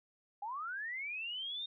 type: linear sweep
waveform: sine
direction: up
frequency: 784 to 3703 Hz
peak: -38 dBFS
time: 0.42-1.66 s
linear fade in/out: 5 ms
effects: none